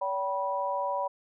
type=tone cluster; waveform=sine; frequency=570 / 772 / 977 Hz; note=C#5 / G5 / B5; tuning=+48 / -27 / -19 cents; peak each=-32 / -35 / -30 dBFS; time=0.01-1.08 s; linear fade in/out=10 ms; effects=none

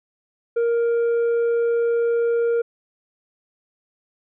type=tone with tanh clipping; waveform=sine; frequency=467.6 Hz; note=A#4; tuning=5 cents sharp; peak=-18 dBFS; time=0.56-2.62 s; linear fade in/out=10 ms; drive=4 dB; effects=none

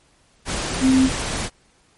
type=tone in noise; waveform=sine; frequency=261.6 Hz; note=C4; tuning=in tune; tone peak=-12 dBFS; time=0.8-1.1 s; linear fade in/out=50 ms; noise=pink; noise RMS=-25 dBFS; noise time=0.45-1.5 s; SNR=+10 dB; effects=pink hiss -58 dBFS RMS until 1.97 s + MP3 48 kbps

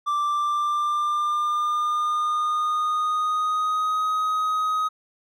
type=tone with pitch glide; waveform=triangle; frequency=1174.7 to 1259 Hz; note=D6 to D#6; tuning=0 to +20 cents; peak=-19 dBFS; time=0.06-4.89 s; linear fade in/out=20 ms; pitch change=+120 cents; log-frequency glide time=0.22-4.06 s; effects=none

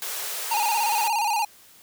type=high-pass noise; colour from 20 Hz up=white; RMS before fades=-31 dBFS; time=0.02-1.08 s; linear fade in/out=0 ms; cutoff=380 Hz; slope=96 dB/octave
type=tone with vibrato; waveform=square; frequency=873 Hz; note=A5; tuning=14 cents flat; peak=-22 dBFS; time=0.51-1.45 s; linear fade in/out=5 ms; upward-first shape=square; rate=17 Hz; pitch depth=87 cents each way
effects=white hiss -52 dBFS RMS until 1.82 s

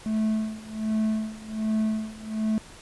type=tone with tremolo; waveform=triangle; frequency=217.7 Hz; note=A3; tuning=18 cents flat; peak=-19 dBFS; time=0.06-2.58 s; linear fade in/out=0 ms; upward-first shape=sine; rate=1.3 Hz; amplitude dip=90%; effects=pink hiss -47 dBFS RMS until 2.81 s + resampled to 24000 Hz

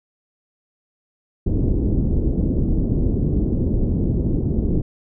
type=low-pass noise; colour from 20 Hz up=pink; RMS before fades=-19 dBFS; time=1.46-4.82 s; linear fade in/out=10 ms; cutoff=370 Hz; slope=24 dB/octave; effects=none

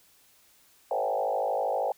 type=tone with frequency modulation; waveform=sine; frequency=659.3 Hz; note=E5; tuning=in tune; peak=-25 dBFS; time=0.91-1.92 s; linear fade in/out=2 ms; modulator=52.7 Hz; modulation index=3.4; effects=white hiss -61 dBFS RMS until 1.97 s

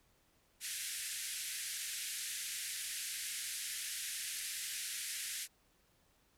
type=band-pass noise; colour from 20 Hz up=white; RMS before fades=-42 dBFS; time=0.6-5.48 s; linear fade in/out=50 ms; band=1600 to 12000 Hz; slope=48 dB/octave; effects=pink hiss -72 dBFS RMS until 6.37 s

